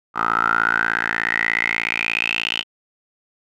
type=tone with band-pass filter sweep; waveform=10% pulse; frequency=56.7 Hz; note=A#1; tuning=47 cents flat; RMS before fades=-21 dBFS; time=0.14-2.64 s; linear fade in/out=50 ms; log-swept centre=1200 to 3000 Hz; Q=9.3; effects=none